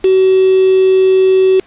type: tone with quantisation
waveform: sine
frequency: 378 Hz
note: F#4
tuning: 37 cents sharp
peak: -6 dBFS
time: 0.04-1.6 s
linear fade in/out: 5 ms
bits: 3
effects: pink hiss -46 dBFS RMS until 1.66 s + resampled to 8000 Hz